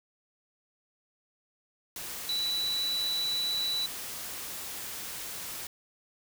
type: tone in noise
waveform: sine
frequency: 3951 Hz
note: B7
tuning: in tune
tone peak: -28 dBFS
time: 2.29-3.86 s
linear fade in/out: 2 ms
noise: white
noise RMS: -39 dBFS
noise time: 1.96-5.67 s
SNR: +8 dB
effects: none